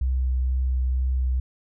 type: tone with vibrato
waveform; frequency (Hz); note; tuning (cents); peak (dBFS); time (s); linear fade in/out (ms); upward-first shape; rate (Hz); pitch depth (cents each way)
sine; 64; C2; -38; -20; 0.01-1.4; 5; sine; 2.1; 14
effects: none